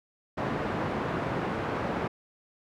pink band-pass noise, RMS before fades -31 dBFS, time 0.37-2.08 s, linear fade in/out 10 ms, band 130 to 1400 Hz, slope 12 dB/octave, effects none

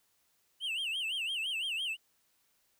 triangle tone with vibrato, 2900 Hz, F#7, 35 cents flat, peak -31 dBFS, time 0.6-1.97 s, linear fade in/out 50 ms, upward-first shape sine, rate 5.9 Hz, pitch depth 190 cents each way, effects white hiss -73 dBFS RMS until 2.79 s

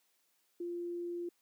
sine tone, 347.1 Hz, F4, 11 cents flat, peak -36 dBFS, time 0.6-1.29 s, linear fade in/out 5 ms, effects white hiss -75 dBFS RMS until 1.41 s + high-pass 200 Hz 12 dB/octave

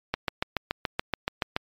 click train, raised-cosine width 0.3 ms, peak -9 dBFS, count 11, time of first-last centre 0.14-1.565 s, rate 7.02 Hz, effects MP3 96 kbps

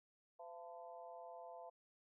harmonic tone with a mistuned harmonic, 170 Hz, F3, 46 cents flat, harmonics 3 / 4 / 5 / 6, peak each -57 / -53 / -58 / -62 dBFS, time 0.39-1.7 s, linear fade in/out 10 ms, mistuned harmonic 5, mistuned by +61 cents, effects none

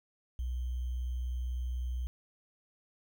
sine tone with sample-and-hold, 62 Hz, B1, 7 cents sharp, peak -32 dBFS, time 0.39-2.07 s, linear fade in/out 0 ms, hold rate 3150 Hz, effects none

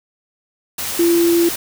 sine tone in noise, 340.6 Hz, F4, 43 cents flat, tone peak -11 dBFS, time 0.99-1.49 s, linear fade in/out 5 ms, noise white, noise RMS -24 dBFS, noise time 0.78-1.56 s, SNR +10 dB, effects none

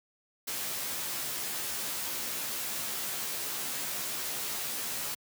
white noise with comb filter, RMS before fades -35 dBFS, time 0.47-5.15 s, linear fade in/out 10 ms, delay 14 ms, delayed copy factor +0.8, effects high-pass 100 Hz 12 dB/octave

